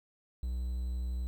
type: tone with vibrato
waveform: triangle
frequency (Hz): 61.74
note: B1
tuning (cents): 0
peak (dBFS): -30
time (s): 0.43-1.27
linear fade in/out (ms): 0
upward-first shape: triangle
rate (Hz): 12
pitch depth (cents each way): 11
effects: 10-bit